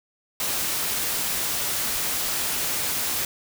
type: noise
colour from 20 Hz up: white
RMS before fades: -26 dBFS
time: 0.4-3.25 s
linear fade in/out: 2 ms
effects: none